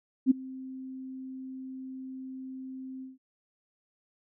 sine tone with ADSR envelope, 261.6 Hz, C4, in tune, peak -15 dBFS, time 0.26-3.18 s, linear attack 47 ms, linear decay 12 ms, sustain -23 dB, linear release 160 ms, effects none

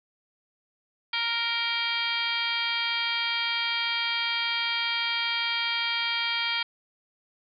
harmonic tone with a mistuned harmonic, 466.2 Hz, A#4, in tune, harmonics 2 / 3 / 4 / 5 / 6 / 7 / 8 / 9 / 10, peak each -36 / -35 / -36 / -30 / -42 / -30 / -39 / -38 / -36 dBFS, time 1.13-6.63 s, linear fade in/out 5 ms, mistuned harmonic 7, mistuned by -20 cents, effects none

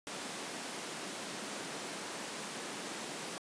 pink high-pass noise, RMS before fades -42 dBFS, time 0.07-3.38 s, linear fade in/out 0 ms, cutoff 190 Hz, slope 24 dB/octave, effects resampled to 22050 Hz

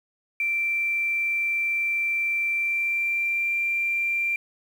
sine tone with pitch glide, 2349 to 2367 Hz, D7 to D7, 0 to +13 cents, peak -22 dBFS, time 0.4-4.36 s, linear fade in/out 2 ms, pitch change +13 cents, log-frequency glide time 2.5-3.53 s, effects 8-bit

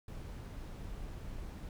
brown noise, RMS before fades -44 dBFS, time 0.08-1.69 s, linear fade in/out 2 ms, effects none

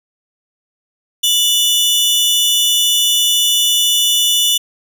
sawtooth tone pair together, 2948 / 3506 Hz, F#7 / A7, -7 / -7 cents, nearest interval minor third, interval 300 cents, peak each -11 dBFS, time 1.23-4.58 s, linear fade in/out 10 ms, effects none

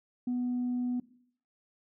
sine tone, 246.9 Hz, B3, in tune, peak -27 dBFS, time 0.27-1 s, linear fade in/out 5 ms, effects noise-tail reverb RT60 0.6 s tail -19 dB re dry + tanh soft clip ceiling -26 dBFS

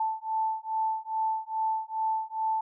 sine beating tone pair, 880 / 882.4 Hz, A5 / A5, 0 / +5 cents, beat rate 2.4 Hz, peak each -30 dBFS, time 0-2.61 s, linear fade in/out 5 ms, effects none

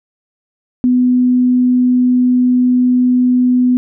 sine tone, 249.7 Hz, B3, 19 cents sharp, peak -8 dBFS, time 0.84-3.77 s, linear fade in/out 0 ms, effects none

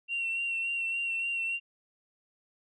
sine tone with vibrato, 2734 Hz, F7, 37 cents flat, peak -28 dBFS, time 0.08-1.6 s, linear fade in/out 50 ms, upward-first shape sine, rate 3.5 Hz, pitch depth 26 cents each way, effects tanh soft clip ceiling -25 dBFS

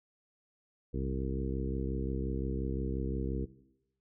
harmonic tone with a mistuned harmonic, 65.7 Hz, C2, 8 cents sharp, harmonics 1 / 2 / 3 / 4 / 5 / 6 / 7, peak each -35 / -38 / -40 / -41 / -42 / -43 / -43 dBFS, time 0.93-3.46 s, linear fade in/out 20 ms, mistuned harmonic 1, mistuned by -93 cents, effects noise-tail reverb RT60 0.9 s tail -18 dB re dry

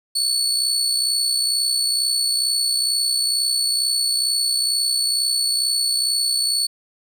30% pulse tone with amplitude modulation, 4435 Hz, C#8, in tune, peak -13 dBFS, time 0.15-6.67 s, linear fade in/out 10 ms, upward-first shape sine, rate 62.2 Hz, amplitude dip 45%, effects none

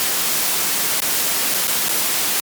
white noise with dropouts, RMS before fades -19 dBFS, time 0-2.4 s, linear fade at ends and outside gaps 0 ms, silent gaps 1.003-1.02 / 1.541-1.545 / 1.672-1.679 / 1.885-1.892 s, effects high-pass 150 Hz 12 dB/octave + MP3 96 kbps

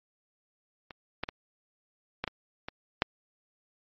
clicks, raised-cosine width 0.3 ms, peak -26 / -14 / -18 / -14 / -16 / -20 / -7 dBFS, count 7, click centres 0.908 / 1.236 / 1.289 / 2.24 / 2.277 / 2.685 / 3.021 s, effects low-pass 5000 Hz 12 dB/octave + MP3 32 kbps

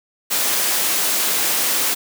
white high-pass noise, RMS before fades -19 dBFS, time 0.3-1.95 s, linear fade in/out 20 ms, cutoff 230 Hz, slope 12 dB/octave, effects none

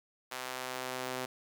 sawtooth tone with high-pass filter sweep, 128.1 Hz, C3, 36 cents flat, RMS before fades -39 dBFS, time 0.31-1.26 s, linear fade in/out 10 ms, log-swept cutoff 880 to 380 Hz, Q 0.7, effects none

